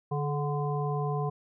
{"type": "harmonic tone with a mistuned harmonic", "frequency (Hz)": 146.83, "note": "D3", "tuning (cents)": 0, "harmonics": [1, 3, 5, 7], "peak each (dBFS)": [-29, -34, -36, -37], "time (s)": [0.11, 1.3], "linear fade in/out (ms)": 10, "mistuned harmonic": 3, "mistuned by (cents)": -41, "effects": []}